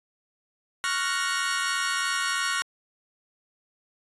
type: chord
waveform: sawtooth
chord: Gb major seventh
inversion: second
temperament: equal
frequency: 1108.7 / 1396.9 / 1480 / 1864.7 Hz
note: Db6 / F6 / Gb6 / Bb6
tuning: 0 / 0 / 0 / 0 cents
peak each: -27 dBFS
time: 0.84-2.62 s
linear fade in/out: 0 ms
effects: resampled to 24000 Hz